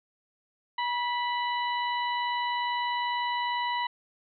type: harmonic tone with a mistuned harmonic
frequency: 987.8 Hz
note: B5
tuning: in tune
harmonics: 1 / 2 / 3 / 4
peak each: -28 / -34 / -38 / -40 dBFS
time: 0.78-3.87 s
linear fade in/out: 5 ms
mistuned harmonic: 1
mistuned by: -39 cents
effects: none